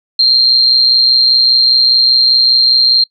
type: tone with amplitude modulation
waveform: sine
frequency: 4186 Hz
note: C8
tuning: in tune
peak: -3 dBFS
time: 0.19-3.04 s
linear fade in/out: 5 ms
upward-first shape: sine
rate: 125 Hz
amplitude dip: 60%
effects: noise-tail reverb RT60 0.1 s tail -24 dB re dry